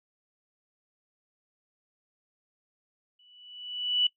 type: tone with exponential growth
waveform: sine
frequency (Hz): 2960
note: F#7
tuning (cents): 0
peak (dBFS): -19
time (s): 3.19-4.07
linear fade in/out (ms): 5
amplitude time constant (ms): 190
effects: noise-tail reverb RT60 0.1 s tail -20 dB re dry